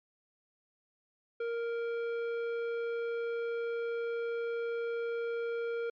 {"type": "tone with tanh clipping", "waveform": "sine", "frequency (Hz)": 466.2, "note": "A#4", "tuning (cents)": 0, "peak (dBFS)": -34, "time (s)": [1.4, 5.9], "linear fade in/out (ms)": 5, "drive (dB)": 14, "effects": ["low-pass 3000 Hz 12 dB/octave", "MP3 96 kbps"]}